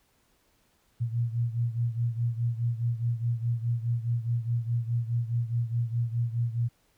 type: beating tone pair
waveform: sine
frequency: 116.54 / 121.34 Hz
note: A#2 / B2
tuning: 0 / -30 cents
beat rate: 4.8 Hz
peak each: -27 / -31 dBFS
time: 1-6.69 s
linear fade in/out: 20 ms
effects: pink hiss -68 dBFS RMS until 6.97 s